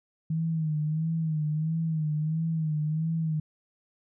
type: tone with vibrato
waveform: sine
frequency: 157.4 Hz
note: D#3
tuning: 20 cents sharp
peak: -25 dBFS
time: 0.3-3.4 s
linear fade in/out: 5 ms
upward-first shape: sine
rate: 1.5 Hz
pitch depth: 68 cents each way
effects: none